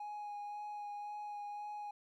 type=tone with vibrato; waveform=triangle; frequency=829 Hz; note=G#5; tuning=3 cents flat; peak=-39 dBFS; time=0-1.91 s; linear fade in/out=5 ms; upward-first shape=sine; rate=1.9 Hz; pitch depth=13 cents each way; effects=tanh soft clip ceiling -35 dBFS